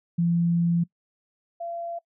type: tone pair in turn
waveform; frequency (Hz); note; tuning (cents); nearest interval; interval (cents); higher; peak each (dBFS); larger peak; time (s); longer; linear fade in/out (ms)
sine; 170.5 / 682; F3 / F5; -41 / -41; 2 octaves; 2400; second; -19 / -30; first; 0.18-0.84 / 1.6-1.99; first; 10
effects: noise-tail reverb RT60 0.1 s tail -22 dB re dry